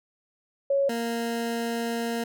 sine / 20% pulse tone pair in turn, 554.4 / 232.5 Hz, C#5 / A#3, 0 / -4 cents, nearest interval octave + minor third, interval 1504 cents, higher first, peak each -20 / -22 dBFS, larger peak first, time 0.7-0.89 / 0.89-2.24 s, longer second, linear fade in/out 5 ms, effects none

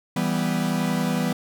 45% pulse chord, E minor, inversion none, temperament equal with one note detuned, 164.81 / 195.32 / 246.9 Hz, E3 / G3 / B3, 0 / -6 / 0 cents, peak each -26 dBFS, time 0.16-1.33 s, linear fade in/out 5 ms, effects none

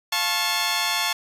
10% pulse chord, F augmented, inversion none, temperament just, 698.5 / 873.1 / 1091.3 Hz, F5 / A5 / C#6, 0 / -14 / -27 cents, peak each -21 / -17 / -17 dBFS, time 0.12-1.13 s, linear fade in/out 5 ms, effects resampled to 32000 Hz + 8-bit

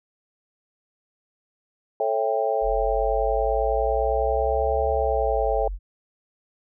sine chord, A dominant seventh, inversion none, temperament just, 440 / 550 / 660 / 792 Hz, A4 / C#5 / E5 / G5, 0 / -14 / +2 / +18 cents, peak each -26 dBFS, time 2-5.68 s, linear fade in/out 2 ms
sine exponential two-way sweep, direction up then down, 44.73 to 69.3 to 44.73 Hz, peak -27 dBFS, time 2.61-5.79 s, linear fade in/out 50 ms, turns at 4.91 s
effects none

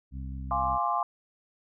harmonic tone, 66.1 Hz, C2, 18 cents sharp, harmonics 1 / 2 / 3 / 4, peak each -35 / -41 / -45 / -47 dBFS, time 0.11-0.79 s, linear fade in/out 50 ms
sine chord, D half-diminished seventh, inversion first, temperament equal with one note detuned, 698.5 / 830.6 / 1051.3 / 1174.7 Hz, F5 / Ab5 / C6 / D6, 0 / 0 / +8 / 0 cents, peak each -31 / -31 / -29 / -31 dBFS, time 0.51-1.03 s, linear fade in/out 2 ms
effects none

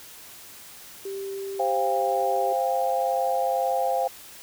sine tone, 392 Hz, G4, in tune, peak -30 dBFS, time 1.05-2.53 s, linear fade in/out 5 ms
sine chord, C suspended fourth, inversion none, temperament equal with one note detuned, 523.3 / 698.5 / 800.5 Hz, C5 / F5 / G5, 0 / 0 / +36 cents, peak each -26 dBFS, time 1.59-4.08 s, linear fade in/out 10 ms
effects white hiss -45 dBFS RMS until 4.42 s

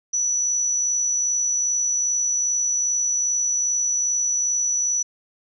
sine tone with amplitude modulation, 5920 Hz, F#8, in tune, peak -18 dBFS, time 0.13-5.03 s, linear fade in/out 10 ms, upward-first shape sine, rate 62.5 Hz, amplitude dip 25%, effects none

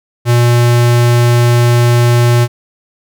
square tone, 120 Hz, B2, 49 cents flat, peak -7 dBFS, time 0.25-2.48 s, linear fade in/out 50 ms, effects none

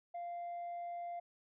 sine tone, 695 Hz, F5, 9 cents flat, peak -38 dBFS, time 0.14-1.2 s, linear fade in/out 10 ms, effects tanh soft clip ceiling -39 dBFS

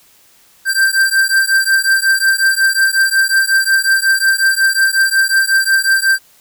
square beating tone pair, 1568 / 1573.5 Hz, G6 / G6, 0 / +6 cents, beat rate 5.5 Hz, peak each -14 dBFS, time 0.65-6.19 s, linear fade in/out 50 ms, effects white hiss -49 dBFS RMS until 6.4 s

